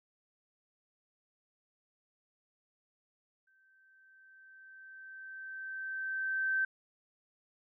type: tone with exponential growth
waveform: sine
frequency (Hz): 1551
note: G6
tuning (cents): -19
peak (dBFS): -27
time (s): 3.47-6.65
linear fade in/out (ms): 5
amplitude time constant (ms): 690
effects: none